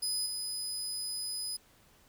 25% pulse tone with level steps, 5000 Hz, D#8, 8 cents sharp, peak -26 / -30 dBFS, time 0.02-1.57 s, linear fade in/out 10 ms, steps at 0.26 s, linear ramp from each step 2 ms, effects pink hiss -63 dBFS RMS until 2.08 s

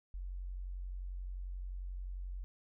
sine tone, 45.68 Hz, F#1, 21 cents flat, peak -39 dBFS, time 0.14-2.44 s, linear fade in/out 0 ms, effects none

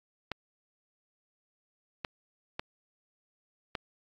clicks, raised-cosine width 0.3 ms, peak -17 dBFS, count 4, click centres 0.317 / 2.048 / 2.595 / 3.752 s, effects AAC 64 kbps

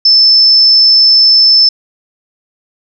sine tone, 5274 Hz, E8, in tune, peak -3 dBFS, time 0.05-1.69 s, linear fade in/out 5 ms, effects none

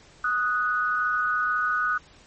sine tone pair together, 1244.5 / 1480 Hz, D#6 / F#6, 0 / 0 cents, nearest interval minor third, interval 300 cents, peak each -25 / -24 dBFS, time 0.24-1.98 s, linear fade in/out 5 ms, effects pink hiss -53 dBFS RMS until 2.26 s + MP3 32 kbps

